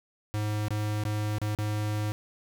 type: tone with dropouts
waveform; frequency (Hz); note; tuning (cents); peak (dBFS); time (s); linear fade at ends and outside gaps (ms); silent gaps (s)
square; 105.7; G#2; +31; -28; 0.34-2.12; 0; 0.683-0.706 / 1.037-1.052 / 1.384-1.416 / 1.55-1.587
effects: none